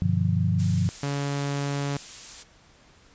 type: chord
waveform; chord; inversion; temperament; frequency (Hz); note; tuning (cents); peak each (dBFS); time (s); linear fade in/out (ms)
sine; G dominant seventh; none; equal with one note detuned; 98 / 123.47 / 149.66 / 174.61; G2 / B2 / D3 / F3; 0 / 0 / +33 / 0; -24 / -28 / -28 / -25; 0.02-0.89; 0
type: noise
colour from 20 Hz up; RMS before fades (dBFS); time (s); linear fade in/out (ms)
blue; -37; 0.58-2.44; 20
type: tone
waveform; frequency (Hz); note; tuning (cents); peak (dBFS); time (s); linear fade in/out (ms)
sawtooth; 141.6; C#3; +37; -22; 1.03-1.97; 2
effects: pink hiss -56 dBFS RMS until 3.14 s + resampled to 16000 Hz